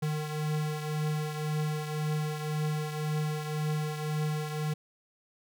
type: beating tone pair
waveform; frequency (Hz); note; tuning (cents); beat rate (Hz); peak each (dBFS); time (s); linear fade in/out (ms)
square; 152.2 / 154.1; D#3 / D#3; -38 / -16; 1.9; -31 / -38; 0.02-4.74; 10
effects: none